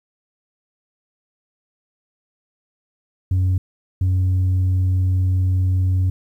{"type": "tone bursts at uneven times", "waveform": "sine", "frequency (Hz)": 92.5, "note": "F#2", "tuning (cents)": 0, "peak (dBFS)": -12, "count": 2, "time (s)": [[3.31, 3.58], [4.01, 6.1]], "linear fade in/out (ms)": 5, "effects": ["tanh soft clip ceiling -14 dBFS", "9-bit"]}